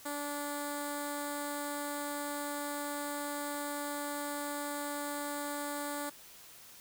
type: tone with notch filter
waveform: 5% pulse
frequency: 290 Hz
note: D4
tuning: 22 cents flat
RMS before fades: -38 dBFS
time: 0.05-6.1 s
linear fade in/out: 10 ms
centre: 2700 Hz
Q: 0.5
effects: white hiss -54 dBFS RMS until 6.8 s